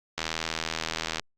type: click train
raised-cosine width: 0.2 ms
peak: -11 dBFS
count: 83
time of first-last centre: 0.18-1.196 s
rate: 80.7 Hz
effects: Opus 48 kbps